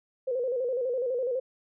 sine tone with vibrato, 501 Hz, B4, 25 cents sharp, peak -26 dBFS, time 0.27-1.4 s, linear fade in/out 10 ms, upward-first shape square, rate 12 Hz, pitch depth 75 cents each way, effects none

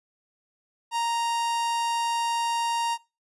45% pulse tone, 932.3 Hz, A#5, in tune, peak -24 dBFS, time 0.91-2.98 s, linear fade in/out 50 ms, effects noise-tail reverb RT60 0.3 s tail -24 dB re dry + resampled to 24000 Hz

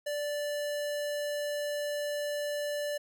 square tone, 585 Hz, D5, 7 cents flat, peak -32 dBFS, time 0.06-2.98 s, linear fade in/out 10 ms, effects none

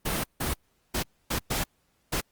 pink noise bursts at uneven times, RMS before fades -28 dBFS, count 6, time 0.05-0.24 / 0.4-0.54 / 0.94-1.03 / 1.3-1.39 / 1.5-1.64 / 2.12-2.21 s, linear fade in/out 10 ms, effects pink hiss -70 dBFS RMS until 2.31 s + Opus 32 kbps

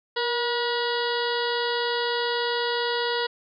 harmonic tone with a mistuned harmonic, 481.6 Hz, B4, 44 cents flat, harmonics 1 / 2 / 3 / 4 / 6 / 7 / 8 / 9 / 10, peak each -27 / -30 / -32 / -33 / -35 / -35 / -36 / -37 / -37 dBFS, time 0.16-3.27 s, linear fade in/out 10 ms, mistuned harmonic 1, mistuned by -29 cents, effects none

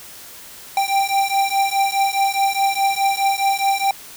square beating tone pair, 784 / 788.8 Hz, G5 / G5, 0 / +11 cents, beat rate 4.8 Hz, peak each -20 / -20 dBFS, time 0.77-3.91 s, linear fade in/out 2 ms, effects white hiss -39 dBFS RMS until 4.16 s

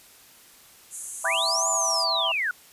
white band-pass noise, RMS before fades -37 dBFS, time 0.9-2.06 s, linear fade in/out 50 ms, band 6400 to 11000 Hz, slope 96 dB/octave
sine chord, E minor seventh, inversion none, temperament equal with one note detuned, 659.3 / 778.1 / 987.8 / 1174.7 Hz, E5 / G5 / B5 / D6, 0 / -13 / 0 / 0 cents, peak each -30 / -34 / -30 / -32 dBFS, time 1.24-2.32 s, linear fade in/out 5 ms
sine linear two-way sweep, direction up then down, 1397 to 7200 to 1397 Hz, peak -23 dBFS, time 1.25-2.51 s, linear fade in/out 2 ms, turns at 1.69 s
effects white hiss -52 dBFS RMS until 2.72 s + resampled to 32000 Hz

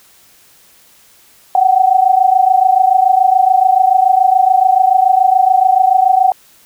sine tone pair together, 740 / 767 Hz, F#5 / G5, 0 / -38 cents, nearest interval minor second, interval 62 cents, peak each -10 dBFS, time 1.55-6.32 s, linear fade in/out 2 ms, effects white hiss -47 dBFS RMS until 6.65 s

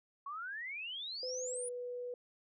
sine exponential sweep, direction up, 1089 to 9956 Hz, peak -40 dBFS, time 0.26-1.69 s, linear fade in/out 5 ms
sine tone with pitch glide, 507 to 491.1 Hz, B4 to B4, +45 to -10 cents, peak -39 dBFS, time 1.23-2.14 s, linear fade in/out 2 ms, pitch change -55 cents, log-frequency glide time 1.42-1.68 s
effects none

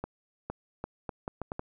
accelerating click train, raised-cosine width 1 ms, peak -20 dBFS, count 8, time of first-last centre 0.04-1.594 s, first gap 460 ms, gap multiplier 0.74, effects none

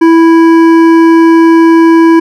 sine tone with hard clipping, 329.6 Hz, E4, in tune, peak -3 dBFS, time 0.01-2.2 s, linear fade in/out 10 ms, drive 11 dB, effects none

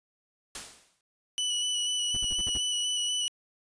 white noise with exponential decay, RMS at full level -35 dBFS, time 0.55-1.01 s, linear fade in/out 2 ms, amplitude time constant 100 ms
sawtooth tone with vibrato, 2960 Hz, F#7, in tune, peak -24 dBFS, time 1.38-3.28 s, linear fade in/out 0 ms, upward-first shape square, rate 4.1 Hz, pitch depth 14 cents each way
brown noise bursts, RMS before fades -37 dBFS, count 6, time 2.14-2.577 s, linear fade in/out 5 ms, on 32 ms, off 49 ms
effects resampled to 22050 Hz

